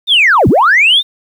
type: linear two-way sweep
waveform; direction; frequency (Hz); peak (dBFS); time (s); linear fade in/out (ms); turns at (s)
sine; down then up; 3729 to 77.78 to 3729; -4; 0.07-1.03; 50; 0.48
effects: tanh soft clip ceiling -1 dBFS + 7-bit